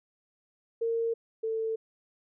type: tone pair in turn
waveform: sine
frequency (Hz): 459.1 / 445.8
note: A#4 / A4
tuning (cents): -26 / +23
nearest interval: minor second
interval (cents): 51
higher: first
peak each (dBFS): -26 / -28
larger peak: first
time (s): 0.81-1.14 / 1.43-1.76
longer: neither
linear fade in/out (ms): 10
effects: none